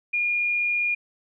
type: tone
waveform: sine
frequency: 2425 Hz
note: D#7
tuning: 45 cents flat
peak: -21 dBFS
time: 0.13-0.95 s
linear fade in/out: 10 ms
effects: none